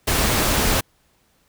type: noise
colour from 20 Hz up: pink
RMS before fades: -19 dBFS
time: 0.07-0.81 s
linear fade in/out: 10 ms
effects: pink hiss -62 dBFS RMS until 1.48 s